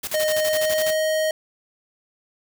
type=noise with tremolo; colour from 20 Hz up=white; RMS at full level=-28 dBFS; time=0.03-0.94 s; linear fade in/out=10 ms; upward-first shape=square; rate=12 Hz; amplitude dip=80%
type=tone with pitch glide; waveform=square; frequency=618 to 626.6 Hz; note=D#5 to D#5; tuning=-12 to +12 cents; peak=-20 dBFS; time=0.14-1.31 s; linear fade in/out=2 ms; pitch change=+24 cents; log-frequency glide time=0.33-0.97 s
effects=none